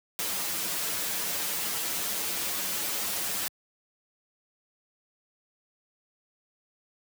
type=noise with comb filter; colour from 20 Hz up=white; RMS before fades=-31 dBFS; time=0.19-3.48 s; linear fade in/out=0 ms; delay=7.8 ms; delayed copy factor=-0.85; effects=high-pass 100 Hz 12 dB/octave